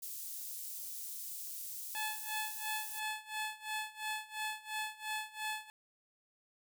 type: high-pass noise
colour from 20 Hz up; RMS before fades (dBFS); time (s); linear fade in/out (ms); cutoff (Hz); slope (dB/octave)
white; -44; 0.02-3; 10; 6900; 12
type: tone with tremolo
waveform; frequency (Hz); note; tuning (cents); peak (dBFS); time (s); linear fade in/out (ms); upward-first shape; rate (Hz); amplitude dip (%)
15% pulse; 862; A5; -36; -29; 1.95-5.7; 0; sine; 2.9; 90
effects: none